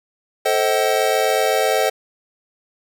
square chord, A diminished seventh, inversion none, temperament just, 440 / 528 / 633.6 / 760.3 Hz, A4 / C5 / Eb5 / Gb5, 0 / +16 / +31 / +47 cents, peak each -22 dBFS, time 0.45-1.9 s, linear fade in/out 10 ms, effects none

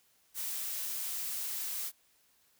blue noise, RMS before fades -37 dBFS, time 0.34-1.92 s, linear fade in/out 50 ms, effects white hiss -69 dBFS RMS until 2.59 s

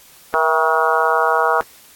harmonic tone with a mistuned harmonic, 159 Hz, D#3, 38 cents sharp, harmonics 3 / 4 / 5 / 6 / 7 / 8 / 9, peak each -21 / -21 / -21 / -21 / -21 / -21 / -21 dBFS, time 0.34-1.61 s, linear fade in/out 0 ms, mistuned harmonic 4, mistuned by +57 cents, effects white hiss -46 dBFS RMS until 1.95 s + AAC 64 kbps

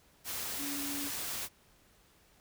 sine tone in noise, 284 Hz, C#4, 42 cents sharp, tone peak -39 dBFS, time 0.57-1.11 s, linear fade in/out 50 ms, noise white, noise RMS -38 dBFS, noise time 0.24-1.49 s, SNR -4 dB, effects pink hiss -65 dBFS RMS until 2.4 s

